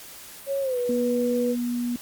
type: tone with pitch glide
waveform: sine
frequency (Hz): 552 to 488.9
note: C#5 to B4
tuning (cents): -7 to -18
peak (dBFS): -23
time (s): 0.46-1.56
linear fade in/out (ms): 50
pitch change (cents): -211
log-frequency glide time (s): 0.61-0.78
type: tone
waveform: sine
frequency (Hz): 241.7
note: B3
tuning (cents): -37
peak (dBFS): -24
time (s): 0.89-1.96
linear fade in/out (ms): 2
effects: white hiss -43 dBFS RMS until 2.01 s + Opus 48 kbps